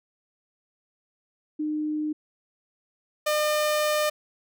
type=tone pair in turn; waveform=sine / sawtooth; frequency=304.4 / 604.2 Hz; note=D#4 / D5; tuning=-38 / +49 cents; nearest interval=octave; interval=1187 cents; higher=second; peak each=-25 / -18 dBFS; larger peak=second; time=1.59-2.13 / 3.26-4.1 s; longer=second; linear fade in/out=10 ms; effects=none